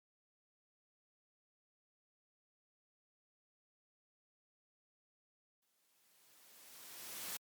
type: noise with exponential growth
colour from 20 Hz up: white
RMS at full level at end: -42 dBFS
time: 5.62-7.37 s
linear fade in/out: 5 ms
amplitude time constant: 380 ms
effects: high-pass 150 Hz 12 dB/octave + MP3 96 kbps